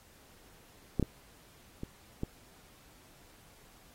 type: clicks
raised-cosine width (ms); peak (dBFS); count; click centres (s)
3; -15 / -16 / -25 / -20; 4; 0.997 / 1.027 / 1.834 / 2.234
effects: pink hiss -60 dBFS RMS until 3.94 s + AAC 48 kbps